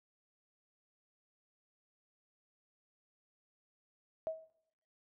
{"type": "tone with exponential decay", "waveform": "sine", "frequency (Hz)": 641, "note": "E5", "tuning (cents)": -49, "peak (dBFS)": -31, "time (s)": [4.27, 4.5], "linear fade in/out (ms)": 0, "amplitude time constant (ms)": 50, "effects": ["noise-tail reverb RT60 0.8 s tail -20 dB re dry"]}